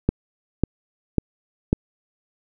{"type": "click train", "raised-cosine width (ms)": 3, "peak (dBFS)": -4, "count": 4, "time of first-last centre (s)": [0.09, 1.729], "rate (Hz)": 1.83, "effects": []}